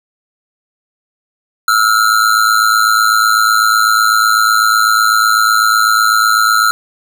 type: ring-modulated tone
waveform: square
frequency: 1366 Hz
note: F6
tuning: 39 cents flat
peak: -6 dBFS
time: 1.68-6.71 s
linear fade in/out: 0 ms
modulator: 54 Hz
effects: none